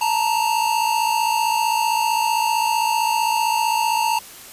square tone pair together, 880 / 935.5 Hz, A5 / A#5, 0 / +6 cents, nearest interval minor second, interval 106 cents, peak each -21 dBFS, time 0.01-4.19 s, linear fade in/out 5 ms, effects white hiss -40 dBFS RMS until 4.52 s + resampled to 32000 Hz

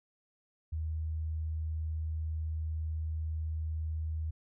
sine tone, 79 Hz, D#2, 27 cents sharp, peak -32 dBFS, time 0.72-4.31 s, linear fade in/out 10 ms, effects none

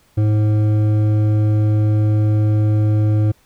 sine tone with hard clipping, 106.5 Hz, G#2, 44 cents sharp, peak -14 dBFS, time 0.17-3.32 s, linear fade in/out 10 ms, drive 9 dB, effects pink hiss -56 dBFS RMS until 3.45 s

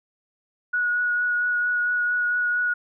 sine tone with vibrato, 1458 Hz, F#6, 26 cents flat, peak -20 dBFS, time 0.73-2.74 s, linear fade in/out 10 ms, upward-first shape triangle, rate 4.4 Hz, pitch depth 14 cents each way, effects none

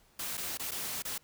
white noise with dropouts, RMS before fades -37 dBFS, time 0.19-1.18 s, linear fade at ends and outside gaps 5 ms, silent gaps 0.372-0.376 / 0.574-0.595 / 0.711-0.716 / 1.023-1.05 s, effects pink hiss -65 dBFS RMS until 1.23 s

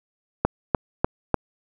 click train, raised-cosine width 1 ms, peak -3 dBFS, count 4, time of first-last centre 0.45-1.343 s, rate 3.36 Hz, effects none

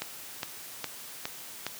click train, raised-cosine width 0.2 ms, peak -14 dBFS, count 5, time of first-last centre 0.02-1.666 s, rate 2.43 Hz, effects white hiss -44 dBFS RMS until 1.79 s + high-pass 100 Hz 12 dB/octave

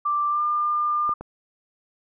sine tone with pitch glide, 1177 to 1201 Hz, D6 to D6, +3 to +38 cents, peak -20 dBFS, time 0.05-1.14 s, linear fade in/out 10 ms, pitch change +35 cents, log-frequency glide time 0.29-0.42 s
clicks, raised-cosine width 1 ms, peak -21 dBFS, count 2, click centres 1.093 / 1.21 s
effects none

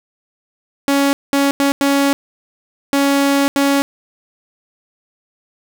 sawtooth tone bursts at uneven times, 279.2 Hz, C#4, 13 cents sharp, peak -8 dBFS, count 6, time 0.88-1.13 / 1.33-1.51 / 1.6-1.72 / 1.81-2.13 / 2.93-3.48 / 3.56-3.82 s, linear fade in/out 0 ms, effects none

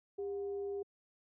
sine tone with frequency modulation, 400 Hz, G4, 35 cents sharp, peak -36 dBFS, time 0.18-0.83 s, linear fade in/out 10 ms, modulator 323 Hz, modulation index 0.27, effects high-pass 150 Hz 12 dB/octave

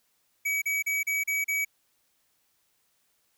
square tone bursts, 2274 Hz, C#7, 44 cents sharp, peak -26 dBFS, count 6, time 0.45-1.65 s, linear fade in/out 10 ms, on 170 ms, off 36 ms, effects white hiss -71 dBFS RMS until 3.37 s

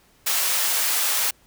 white high-pass noise, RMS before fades -22 dBFS, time 0.26-1.31 s, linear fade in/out 10 ms, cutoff 660 Hz, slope 12 dB/octave, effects pink hiss -58 dBFS RMS until 1.46 s

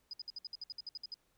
sine tone bursts, 4978 Hz, D#8, in tune, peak -40 dBFS, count 13, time 0.11-1.142 s, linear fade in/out 2 ms, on 24 ms, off 60 ms, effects pink hiss -75 dBFS RMS until 1.37 s

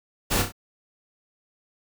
pink noise with echo, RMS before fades -23 dBFS, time 0.3-0.43 s, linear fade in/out 20 ms, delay 31 ms, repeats 3, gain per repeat -6 dB, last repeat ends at 0.523 s, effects none

